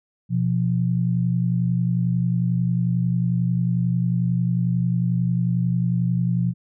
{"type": "tone pair together", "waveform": "sine", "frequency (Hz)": [123.47, 174.61], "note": ["B2", "F3"], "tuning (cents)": [0, 0], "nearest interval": "tritone", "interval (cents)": 600, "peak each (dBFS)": -21, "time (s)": [0.29, 6.54], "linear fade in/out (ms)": 50, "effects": []}